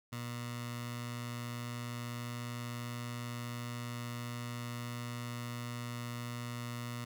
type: tone with notch filter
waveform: 15% pulse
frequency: 120.1 Hz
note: B2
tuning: 48 cents flat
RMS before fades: -41 dBFS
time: 0.12-7.05 s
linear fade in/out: 10 ms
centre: 400 Hz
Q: 0.75
effects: none